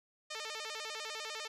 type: tone with vibrato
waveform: 5% pulse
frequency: 520 Hz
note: C5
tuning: 11 cents flat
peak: -28 dBFS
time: 0.3-1.48 s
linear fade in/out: 10 ms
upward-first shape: square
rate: 10 Hz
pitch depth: 280 cents each way
effects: low-pass 8000 Hz 12 dB/octave